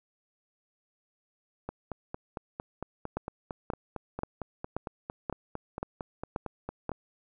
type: two click trains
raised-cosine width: 1 ms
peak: -21 / -17 dBFS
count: 24 / 8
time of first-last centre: 1.69-6.917 / 3.17-6.893 s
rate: 4.4 / 1.88 Hz
effects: none